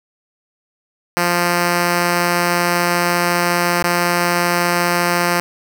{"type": "tone with dropouts", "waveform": "5% pulse", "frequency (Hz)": 174.61, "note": "F3", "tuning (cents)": 0, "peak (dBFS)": -3, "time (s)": [1.17, 5.4], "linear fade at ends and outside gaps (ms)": 0, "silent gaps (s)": [3.827, 3.841], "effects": []}